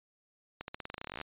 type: accelerating click train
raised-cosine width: 0.3 ms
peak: -23 dBFS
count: 19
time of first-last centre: 0.61-1.213 s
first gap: 71 ms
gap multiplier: 0.9
effects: resampled to 8000 Hz